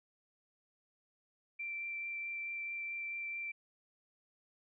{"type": "tone with vibrato", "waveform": "sine", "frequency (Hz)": 2349, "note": "D7", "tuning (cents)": 0, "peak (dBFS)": -38, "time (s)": [1.59, 3.52], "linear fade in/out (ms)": 10, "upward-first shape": "triangle", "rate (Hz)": 4.6, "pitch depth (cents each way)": 9, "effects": []}